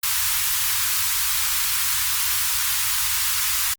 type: band-stop noise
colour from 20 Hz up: white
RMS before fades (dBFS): -22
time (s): 0.03-3.74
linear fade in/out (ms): 5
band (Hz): 110 to 940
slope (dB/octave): 48
effects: Opus 32 kbps